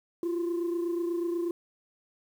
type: tone pair together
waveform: sine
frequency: 341.8 / 370 Hz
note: F4 / F#4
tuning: -37 / 0 cents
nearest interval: minor second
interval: 137 cents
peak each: -26 / -34 dBFS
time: 0.23-1.51 s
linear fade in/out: 2 ms
effects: tanh soft clip ceiling -25 dBFS + 9-bit